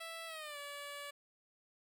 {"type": "tone with pitch glide", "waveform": "10% pulse", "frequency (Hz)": [659.3, 574], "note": ["E5", "D5"], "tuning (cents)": [0, -40], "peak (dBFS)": -36, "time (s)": [0, 1.11], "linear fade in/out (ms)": 10, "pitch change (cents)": -240, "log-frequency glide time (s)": [0.27, 0.58], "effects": []}